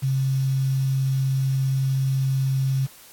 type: tone with quantisation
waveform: sine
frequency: 133.9 Hz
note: C3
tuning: 40 cents sharp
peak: -19 dBFS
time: 0.02-2.87 s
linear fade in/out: 20 ms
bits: 7
effects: white hiss -48 dBFS RMS until 3.12 s + AAC 64 kbps

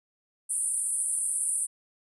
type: band-pass noise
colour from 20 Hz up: pink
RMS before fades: -29 dBFS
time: 0.49-1.67 s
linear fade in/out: 20 ms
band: 8800 to 10000 Hz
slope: 96 dB/octave
effects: none

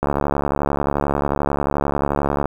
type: click train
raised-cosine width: 1 ms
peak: -5 dBFS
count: 174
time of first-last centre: 0.03-2.456 s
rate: 71.3 Hz
effects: 7-bit

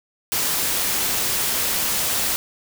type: noise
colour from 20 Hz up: white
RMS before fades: -22 dBFS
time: 0.32-2.36 s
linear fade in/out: 0 ms
effects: none

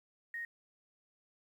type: tone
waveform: sine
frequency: 1864.7 Hz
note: A#6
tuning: in tune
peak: -38 dBFS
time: 0.34-0.45 s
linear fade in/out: 2 ms
effects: 11-bit

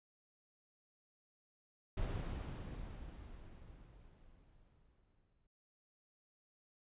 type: noise with exponential decay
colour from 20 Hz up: brown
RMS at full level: -37 dBFS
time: 1.97-5.47 s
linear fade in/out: 5 ms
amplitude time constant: 760 ms
effects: resampled to 8000 Hz

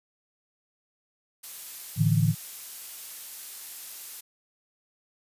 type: noise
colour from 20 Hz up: blue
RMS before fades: -39 dBFS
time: 1.43-4.21 s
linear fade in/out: 10 ms
type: chord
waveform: sine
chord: A suspended fourth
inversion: none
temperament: equal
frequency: 110 / 146.83 / 164.81 Hz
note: A2 / D3 / E3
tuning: 0 / 0 / 0 cents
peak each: -24 dBFS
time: 1.96-2.35 s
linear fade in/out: 50 ms
effects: resampled to 32000 Hz

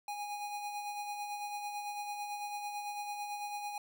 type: tone with tremolo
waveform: square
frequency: 824 Hz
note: G#5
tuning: 14 cents flat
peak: -37 dBFS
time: 0.08-3.78 s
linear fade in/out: 2 ms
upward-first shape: sine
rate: 9 Hz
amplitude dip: 40%
effects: none

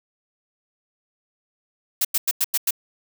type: noise bursts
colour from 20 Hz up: blue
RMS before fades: -20 dBFS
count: 6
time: 2.01-2.708 s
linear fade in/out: 5 ms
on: 38 ms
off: 94 ms
effects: none

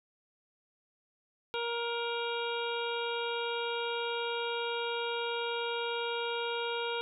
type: harmonic tone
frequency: 470.2 Hz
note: A#4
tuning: 15 cents sharp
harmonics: 1 / 2 / 3 / 5 / 6 / 7 / 8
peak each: -35 / -38 / -40 / -42 / -43 / -43 / -44 dBFS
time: 1.54-7.01 s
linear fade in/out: 0 ms
effects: none

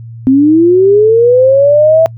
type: linear sweep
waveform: sine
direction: up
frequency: 256.8 to 659 Hz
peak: -3 dBFS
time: 0.27-2.06 s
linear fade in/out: 0 ms
effects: noise-tail reverb RT60 0.1 s tail -26 dB re dry + added 115 Hz sine -25 dBFS peak until 2.17 s

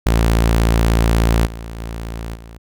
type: tone with level steps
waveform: sawtooth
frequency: 56.5 Hz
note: A1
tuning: 47 cents sharp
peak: -8 / -24 / -21 / -31 dBFS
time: 0.06-2.58 s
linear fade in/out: 5 ms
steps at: 1.45 / 1.78 / 2.34 s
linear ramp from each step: 20 ms
effects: none

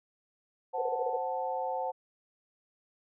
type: chord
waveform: sine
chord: F# diminished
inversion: second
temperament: equal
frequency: 523.3 / 740 / 880 Hz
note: C5 / F#5 / A5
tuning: 0 / 0 / 0 cents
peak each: -35 dBFS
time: 0.73-1.92 s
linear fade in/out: 20 ms
type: tone bursts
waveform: sine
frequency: 489.7 Hz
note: B4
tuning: 15 cents flat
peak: -30 dBFS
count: 6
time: 0.78-1.168 s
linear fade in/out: 5 ms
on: 38 ms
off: 32 ms
effects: none

